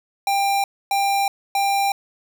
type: tone bursts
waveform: square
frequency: 794 Hz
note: G5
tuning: 22 cents sharp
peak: -18 dBFS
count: 3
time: 0.27-1.92 s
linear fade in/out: 2 ms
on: 370 ms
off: 270 ms
effects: none